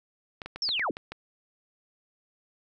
clicks, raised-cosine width 0.3 ms, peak -21 dBFS, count 7, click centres 0.418 / 0.46 / 0.56 / 0.69 / 0.795 / 0.969 / 1.12 s
sine linear sweep, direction down, 5588 to 186.9 Hz, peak -26 dBFS, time 0.62-0.91 s, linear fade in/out 2 ms
effects none

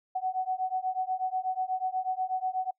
sine beating tone pair, 743 / 751.2 Hz, F#5 / F#5, +7 / +26 cents, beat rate 8.2 Hz, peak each -31 / -31 dBFS, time 0.15-2.71 s, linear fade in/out 10 ms, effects noise-tail reverb RT60 0.1 s tail -26 dB re dry

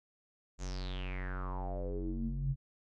square tone with low-pass filter sweep, 46.25 Hz, F#1, in tune, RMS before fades -37 dBFS, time 0.58-2.56 s, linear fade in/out 50 ms, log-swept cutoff 7100 to 120 Hz, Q 7.2, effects none

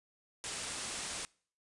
white low-pass noise, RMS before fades -41 dBFS, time 0.44-1.25 s, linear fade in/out 0 ms, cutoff 10000 Hz, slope 96 dB/octave, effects noise-tail reverb RT60 0.5 s tail -25 dB re dry + resampled to 24000 Hz

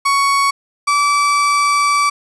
35% pulse tone pair in turn, 1115 / 1155.2 Hz, C#6 / D6, +10 / -29 cents, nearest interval minor second, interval 61 cents, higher second, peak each -10 dBFS, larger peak neither, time 0.05-0.51 / 0.87-2.1 s, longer second, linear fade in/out 10 ms, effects resampled to 24000 Hz + 8-bit

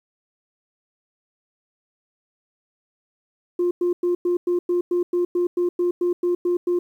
sine tone bursts, 352.7 Hz, F4, 17 cents sharp, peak -16 dBFS, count 15, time 3.59-6.79 s, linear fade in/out 5 ms, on 120 ms, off 100 ms, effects tanh soft clip ceiling -15 dBFS + 9-bit

